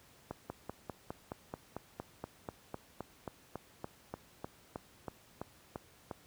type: slowing click train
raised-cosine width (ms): 1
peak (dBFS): -25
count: 23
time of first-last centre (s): 0.31-6.112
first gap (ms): 190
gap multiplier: 1.03
effects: pink hiss -62 dBFS RMS until 6.26 s + high-pass 60 Hz 12 dB/octave